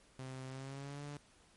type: tone with pitch glide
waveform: sawtooth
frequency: 130.81 to 145.14 Hz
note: C3 to D3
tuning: 0 to -20 cents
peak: -40 dBFS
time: 0.19-1.17 s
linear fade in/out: 2 ms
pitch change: +180 cents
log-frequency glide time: 0.49-1.04 s
effects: pink hiss -66 dBFS RMS until 1.56 s + MP3 48 kbps